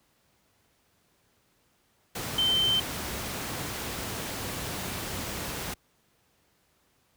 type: tone in noise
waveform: sine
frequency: 3100 Hz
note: G7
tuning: 20 cents flat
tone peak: -22 dBFS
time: 2.38-2.8 s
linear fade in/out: 5 ms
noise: pink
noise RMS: -34 dBFS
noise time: 2.15-5.74 s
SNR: +9 dB
effects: pink hiss -68 dBFS RMS until 7.16 s + high-pass 60 Hz 12 dB/octave